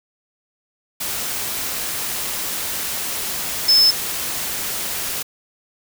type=tone in noise; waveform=sine; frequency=5240 Hz; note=E8; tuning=11 cents flat; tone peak=-10 dBFS; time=3.68-3.91 s; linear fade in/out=10 ms; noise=white; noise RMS=-25 dBFS; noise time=1-5.23 s; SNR=+12 dB; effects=none